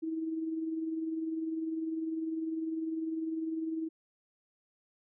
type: tone with tremolo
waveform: sine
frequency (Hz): 321.8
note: E4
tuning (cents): -42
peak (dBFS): -30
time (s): 0.02-3.89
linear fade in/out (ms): 20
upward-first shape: sine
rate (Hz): 20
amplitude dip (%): 45
effects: none